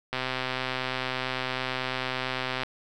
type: click train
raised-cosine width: 0.3 ms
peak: -13 dBFS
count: 324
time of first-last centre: 0.13-2.634 s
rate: 129 Hz
effects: none